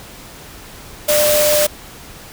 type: tone in noise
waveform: sine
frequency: 597 Hz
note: D5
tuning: 28 cents sharp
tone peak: -13 dBFS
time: 1.08-1.67 s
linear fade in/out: 10 ms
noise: white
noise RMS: -17 dBFS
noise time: 1.08-1.67 s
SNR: +1 dB
effects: pink hiss -37 dBFS RMS until 2.32 s